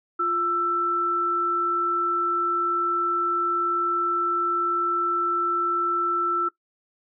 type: tone pair together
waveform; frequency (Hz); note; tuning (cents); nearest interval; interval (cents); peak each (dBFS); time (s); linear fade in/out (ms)
sine; 349.2 / 1329.5; F4 / E6; 0 / +14; octave + major seventh; 2314; -30 / -21; 0.19-6.49; 10
effects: noise-tail reverb RT60 0.1 s tail -17 dB re dry